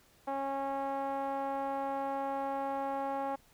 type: tone with low-pass filter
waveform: 5% pulse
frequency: 274 Hz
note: C#4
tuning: 20 cents flat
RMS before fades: -35 dBFS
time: 0.27-3.36 s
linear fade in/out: 10 ms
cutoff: 790 Hz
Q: 2.6
effects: pink hiss -64 dBFS RMS until 3.53 s